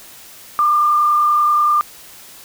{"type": "tone with frequency modulation", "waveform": "sine", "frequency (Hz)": 1196, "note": "D6", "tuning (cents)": 31, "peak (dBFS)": -11, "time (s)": [0.59, 1.81], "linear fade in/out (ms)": 0, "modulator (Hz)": 30.4, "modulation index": 0.52, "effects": ["white hiss -40 dBFS RMS until 2.44 s"]}